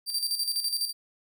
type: tone with tremolo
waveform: sawtooth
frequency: 4693 Hz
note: D8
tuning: 2 cents flat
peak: -22 dBFS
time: 0.06-0.93 s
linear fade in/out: 50 ms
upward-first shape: square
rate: 12 Hz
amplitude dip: 60%
effects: none